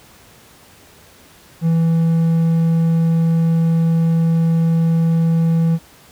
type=tone; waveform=triangle; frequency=164.81 Hz; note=E3; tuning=in tune; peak=-10 dBFS; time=1.61-5.79 s; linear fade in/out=50 ms; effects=pink hiss -46 dBFS RMS until 6.11 s + high-pass 60 Hz 12 dB/octave